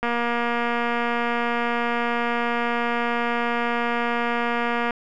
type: click train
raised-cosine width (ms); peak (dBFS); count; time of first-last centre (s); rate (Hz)
0.5; -10; 1157; 0.03-4.908; 237
effects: none